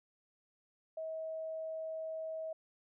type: tone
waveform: sine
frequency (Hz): 640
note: D#5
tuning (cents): +49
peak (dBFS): -38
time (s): 0.97-2.53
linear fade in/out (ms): 5
effects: none